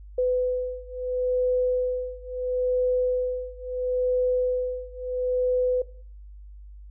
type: beating tone pair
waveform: sine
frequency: 502 / 502.74 Hz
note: B4 / B4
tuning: +28 / +31 cents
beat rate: 0.74 Hz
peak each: -25 / -26 dBFS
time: 0.18-5.82 s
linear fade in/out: 5 ms
effects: noise-tail reverb RT60 0.5 s tail -18 dB re dry + added 50 Hz sine -41 dBFS peak until 6.9 s

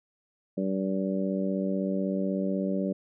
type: harmonic tone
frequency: 96.1 Hz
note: G2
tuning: 34 cents flat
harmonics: 2 / 3 / 4 / 5 / 6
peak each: -28 / -33 / -36 / -37 / -34 dBFS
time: 0.57-2.93 s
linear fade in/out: 10 ms
effects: none

